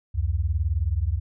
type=beating tone pair; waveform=sine; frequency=69.3 / 88.3 Hz; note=C#2 / F2; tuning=0 / +20 cents; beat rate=19 Hz; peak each=-24 dBFS; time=0.14-1.2 s; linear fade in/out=20 ms; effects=none